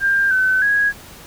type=tone with pitch steps; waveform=sine; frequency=1595 / 1521 / 1655 Hz; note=G6 / F#6 / G#6; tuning=+30 / +47 / -6 cents; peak=-13 dBFS; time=0-0.93 s; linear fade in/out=50 ms; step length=310 ms; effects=pink hiss -40 dBFS RMS until 1.26 s